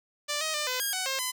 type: tone with pitch steps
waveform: 5% pulse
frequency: 589 / 629 / 598 / 506 / 1626 / 748 / 533 / 1014 Hz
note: D5 / D#5 / D5 / B4 / G#6 / F#5 / C5 / B5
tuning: +5 / +19 / +31 / +42 / -37 / +19 / +32 / +45 cents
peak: -17 dBFS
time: 0.28-1.32 s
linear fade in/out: 20 ms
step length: 130 ms
effects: none